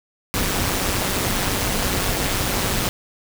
pink noise with amplitude modulation, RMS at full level -19 dBFS, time 0.34-2.89 s, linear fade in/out 0 ms, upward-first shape sine, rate 194 Hz, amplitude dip 65%, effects none

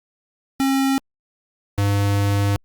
square tone pair in turn, 270.1 / 100.71 Hz, C#4 / G2, -45 / +47 cents, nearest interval octave + perfect fourth, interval 1708 cents, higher first, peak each -17 dBFS, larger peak neither, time 0.6-0.98 / 1.78-2.56 s, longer second, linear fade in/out 0 ms, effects Opus 48 kbps

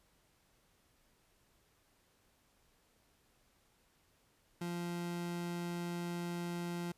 30% pulse tone, 173.4 Hz, F3, 12 cents flat, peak -35 dBFS, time 4.61-6.92 s, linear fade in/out 5 ms, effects pink hiss -72 dBFS RMS until 6.97 s + resampled to 32000 Hz

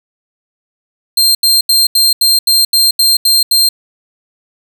sawtooth tone bursts, 4177 Hz, C8, 4 cents flat, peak -4 dBFS, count 10, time 1.17-3.69 s, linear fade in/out 5 ms, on 180 ms, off 80 ms, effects none

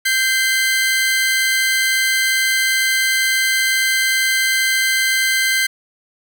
sawtooth tone pair together, 1569.3 / 2065 Hz, G6 / C7, +1 / -23 cents, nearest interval perfect fourth, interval 476 cents, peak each -14 dBFS, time 0.05-5.67 s, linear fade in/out 10 ms, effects none

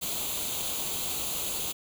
white noise with comb filter, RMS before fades -32 dBFS, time 0.01-1.73 s, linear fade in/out 20 ms, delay 0.28 ms, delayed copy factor +0.7, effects none

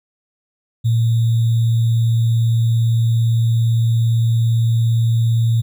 sine tone with sample-and-hold, 114.7 Hz, A#2, 28 cents flat, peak -12 dBFS, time 0.84-5.62 s, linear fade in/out 20 ms, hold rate 3675 Hz, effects none

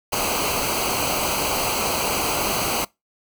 pink noise with comb filter, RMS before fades -23 dBFS, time 0.12-2.85 s, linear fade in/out 10 ms, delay 0.56 ms, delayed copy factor -0.75, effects noise-tail reverb RT60 0.2 s tail -23 dB re dry

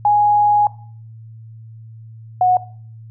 sine tone pair in turn, 830 / 731.9 Hz, G#5 / F#5, -1 / -19 cents, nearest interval major second, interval 218 cents, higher first, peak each -10 dBFS, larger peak neither, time 0.05-0.67 / 2.41-2.57 s, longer first, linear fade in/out 2 ms, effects noise-tail reverb RT60 0.5 s tail -19 dB re dry + added 112 Hz sine -35 dBFS peak until 3.1 s

